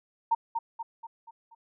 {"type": "tone with echo", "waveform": "sine", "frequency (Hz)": 917, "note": "A#5", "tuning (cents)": -29, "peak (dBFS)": -20, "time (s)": [0.31, 0.35], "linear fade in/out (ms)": 10, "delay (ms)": 240, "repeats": 5, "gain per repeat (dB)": -6, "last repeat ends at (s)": 1.55, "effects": []}